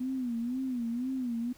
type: tone with vibrato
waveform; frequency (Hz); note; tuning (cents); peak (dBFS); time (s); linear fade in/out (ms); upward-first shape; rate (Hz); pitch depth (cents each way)
sine; 246.9; B3; 0; -30; 0-1.53; 10; sine; 2; 120
effects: pink hiss -59 dBFS RMS until 1.57 s